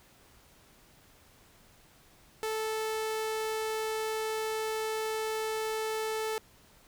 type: tone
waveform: sawtooth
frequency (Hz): 438.2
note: A4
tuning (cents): -7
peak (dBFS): -27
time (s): 2.43-6.38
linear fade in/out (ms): 0
effects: pink hiss -60 dBFS RMS until 6.87 s